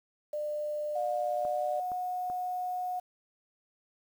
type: tone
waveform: sine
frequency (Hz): 598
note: D5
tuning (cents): +31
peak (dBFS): -31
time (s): 0.33-1.8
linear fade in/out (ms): 5
type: tone with pitch glide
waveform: sine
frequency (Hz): 716 to 728.5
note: F5 to F#5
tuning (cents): +43 to -27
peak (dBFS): -31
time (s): 0.95-3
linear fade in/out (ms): 10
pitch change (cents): +30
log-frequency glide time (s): 1.36-1.63
type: clicks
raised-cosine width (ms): 1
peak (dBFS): -31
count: 3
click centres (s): 1.451 / 1.918 / 2.3
effects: 9-bit